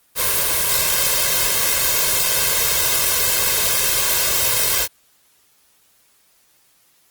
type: noise with comb filter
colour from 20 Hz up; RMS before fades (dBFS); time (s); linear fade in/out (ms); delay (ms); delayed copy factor
white; -18; 0.15-4.88; 50; 1.9; +0.7
effects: white hiss -58 dBFS RMS until 7.1 s + Opus 24 kbps

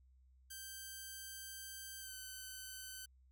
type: tone with pitch glide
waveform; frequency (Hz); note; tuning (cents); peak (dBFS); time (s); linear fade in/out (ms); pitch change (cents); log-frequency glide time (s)
5% pulse; 1566 to 1524.1; G6 to G6; -2 to -49; -37; 0.5-3.06; 10; -47; 2-2.13
effects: added 64 Hz sine -64 dBFS peak until 3.31 s

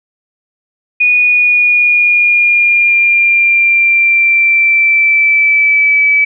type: tone with pitch glide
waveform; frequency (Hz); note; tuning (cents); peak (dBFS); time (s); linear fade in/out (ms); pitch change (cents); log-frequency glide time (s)
sine; 2462 to 2297; D#7 to D7; -19 to -39; -6; 1-6.25; 10; -120; 1.21-6.01
effects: none

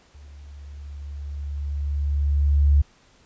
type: tone with level ramp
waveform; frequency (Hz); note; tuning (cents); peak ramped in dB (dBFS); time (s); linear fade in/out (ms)
sine; 71.8; D2; -39; -42 to -12; 0.14-2.82; 10
effects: pink hiss -57 dBFS RMS until 3.25 s + resampled to 16000 Hz

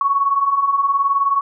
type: beating tone pair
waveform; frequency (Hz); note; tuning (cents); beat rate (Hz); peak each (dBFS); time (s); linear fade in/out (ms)
sine; 1096 / 1115; C#6 / C#6; -20 / +10; 19; -21 / -15; 0.01-1.41; 2
effects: none

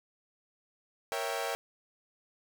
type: chord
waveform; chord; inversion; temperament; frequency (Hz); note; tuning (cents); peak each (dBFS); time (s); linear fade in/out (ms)
sawtooth; A# diminished seventh; none; equal; 466.2 / 554.4 / 659.3 / 784; A#4 / C#5 / E5 / G5; 0 / 0 / 0 / 0; -34; 1.12-1.55; 0
effects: none

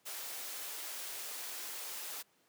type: high-pass noise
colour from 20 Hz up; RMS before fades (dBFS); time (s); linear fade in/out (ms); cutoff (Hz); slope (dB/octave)
white; -43; 0.05-2.23; 20; 380; 12
effects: pink hiss -71 dBFS RMS until 2.48 s + high-pass 200 Hz 12 dB/octave

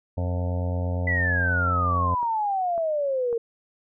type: harmonic tone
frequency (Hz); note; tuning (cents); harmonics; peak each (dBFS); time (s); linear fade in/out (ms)
89; F2; +33; 1 / 2 / 3 / 5 / 6 / 7 / 8 / 9 / 10; -24 / -35 / -36 / -41 / -36 / -38 / -42 / -50 / -44; 0.17-2.15; 10
type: exponential sweep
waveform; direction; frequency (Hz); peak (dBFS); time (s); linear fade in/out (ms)
sine; down; 2000 to 456.3; -22; 1.07-3.38; 5
type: click train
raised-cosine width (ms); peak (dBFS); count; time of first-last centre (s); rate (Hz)
1; -27; 4; 1.68-3.328; 1.82
effects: none

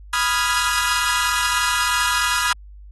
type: chord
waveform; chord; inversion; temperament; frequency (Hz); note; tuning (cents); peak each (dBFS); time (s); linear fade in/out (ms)
sawtooth; F half-diminished seventh; second; equal; 987.8 / 1244.5 / 1396.9 / 1661.2; Cb6 / Eb6 / F6 / Ab6; 0 / 0 / 0 / 0; -20; 0.13-2.53; 5
effects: added 50 Hz sine -38 dBFS peak until 2.91 s + AAC 32 kbps

